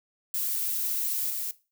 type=noise with level steps; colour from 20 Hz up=violet; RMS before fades=-29 / -32 dBFS; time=0.34-1.51 s; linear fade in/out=2 ms; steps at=1.3 s; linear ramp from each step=2 ms; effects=noise-tail reverb RT60 0.3 s tail -18 dB re dry